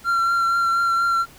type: tone with vibrato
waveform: triangle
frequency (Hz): 1369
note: F6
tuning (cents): -35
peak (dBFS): -15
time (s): 0.04-1.26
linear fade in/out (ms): 50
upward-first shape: triangle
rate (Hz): 4.2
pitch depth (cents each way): 21
effects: pink hiss -47 dBFS RMS until 1.38 s